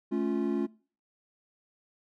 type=chord; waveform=triangle; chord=A augmented; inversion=none; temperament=equal with one note detuned; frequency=217.1 / 277.2 / 349.2 Hz; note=A3 / C#4 / E#4; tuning=-23 / 0 / 0 cents; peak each=-29 / -29 / -29 dBFS; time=0.11-0.67 s; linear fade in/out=20 ms; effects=noise-tail reverb RT60 0.4 s tail -22 dB re dry